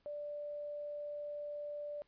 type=tone; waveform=sine; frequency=587.3 Hz; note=D5; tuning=in tune; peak=-40 dBFS; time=0.06-2.02 s; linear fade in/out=0 ms; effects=pink hiss -75 dBFS RMS until 2.07 s + resampled to 11025 Hz